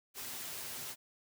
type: noise with comb filter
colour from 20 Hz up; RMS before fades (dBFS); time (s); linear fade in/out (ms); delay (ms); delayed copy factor
white; -43; 0.14-0.96; 50; 7.8; +0.55
effects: none